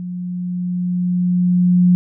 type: tone with level ramp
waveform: sine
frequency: 178.9 Hz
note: F3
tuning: 42 cents sharp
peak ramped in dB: -24 to -8 dBFS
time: 0-1.95 s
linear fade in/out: 0 ms
effects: none